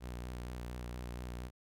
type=tone with vibrato; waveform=sawtooth; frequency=60.9 Hz; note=B1; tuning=24 cents flat; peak=-37 dBFS; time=0-1.51 s; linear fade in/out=50 ms; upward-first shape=square; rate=4.3 Hz; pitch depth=27 cents each way; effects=none